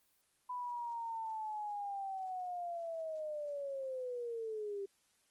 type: linear sweep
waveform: sine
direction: down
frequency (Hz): 998 to 390.6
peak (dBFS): -38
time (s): 0.49-4.86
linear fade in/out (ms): 10
effects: white hiss -74 dBFS RMS until 5.3 s + Opus 24 kbps